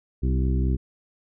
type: harmonic tone with a mistuned harmonic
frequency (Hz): 64.6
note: C2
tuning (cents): -21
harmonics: 1 / 2 / 3 / 4 / 5 / 6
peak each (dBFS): -21 / -27 / -31 / -33 / -35 / -37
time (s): 0.22-0.77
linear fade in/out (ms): 20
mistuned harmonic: 5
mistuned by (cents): +22
effects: none